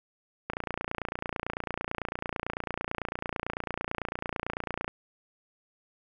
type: click train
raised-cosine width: 0.5 ms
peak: -16 dBFS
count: 128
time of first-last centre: 0.5-4.879 s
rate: 29 Hz
effects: none